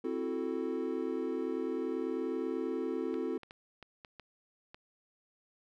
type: chord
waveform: triangle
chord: F# half-diminished seventh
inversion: second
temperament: equal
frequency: 261.6 / 329.6 / 370 / 440 Hz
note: C4 / E4 / F#4 / A4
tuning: 0 / 0 / 0 / 0 cents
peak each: -36 dBFS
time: 0.04-3.38 s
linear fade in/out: 5 ms
type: clicks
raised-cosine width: 0.3 ms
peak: -32 dBFS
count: 7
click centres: 3.142 / 3.433 / 3.509 / 3.827 / 4.048 / 4.197 / 4.745 s
effects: none